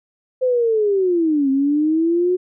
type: linear two-way sweep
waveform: sine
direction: down then up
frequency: 519 to 265.8 to 368.2 Hz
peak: -14 dBFS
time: 0.41-2.37 s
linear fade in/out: 20 ms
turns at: 1.5 s
effects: none